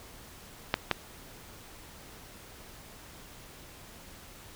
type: clicks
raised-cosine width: 0.3 ms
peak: -8 dBFS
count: 2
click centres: 0.741 / 0.913 s
effects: pink hiss -50 dBFS RMS until 4.55 s